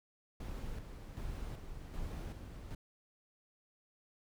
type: noise with tremolo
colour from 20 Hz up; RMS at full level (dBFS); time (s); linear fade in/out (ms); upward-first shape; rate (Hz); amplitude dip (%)
brown; -42; 0.4-2.75; 5; square; 1.3; 45
effects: none